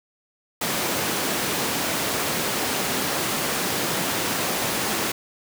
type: high-pass noise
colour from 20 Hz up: pink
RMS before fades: -25 dBFS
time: 0.61-5.12 s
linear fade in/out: 5 ms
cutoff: 190 Hz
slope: 12 dB/octave
effects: none